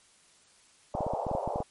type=band-pass noise; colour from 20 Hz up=white; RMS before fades=-33 dBFS; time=0.94-1.63 s; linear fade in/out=5 ms; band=480 to 870 Hz; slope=48 dB/octave
type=clicks; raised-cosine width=3 ms; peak=-21 dBFS; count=10; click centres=0.951 / 1.007 / 1.066 / 1.136 / 1.267 / 1.314 / 1.351 / 1.476 / 1.559 / 1.604 s
effects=white hiss -61 dBFS RMS until 1.7 s + MP3 48 kbps